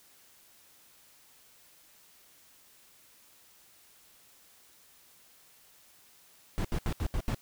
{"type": "noise bursts", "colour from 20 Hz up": "brown", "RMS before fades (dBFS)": -30, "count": 6, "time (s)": [6.58, 7.346], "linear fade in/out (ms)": 0, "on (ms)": 66, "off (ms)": 74, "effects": ["white hiss -60 dBFS RMS until 7.41 s"]}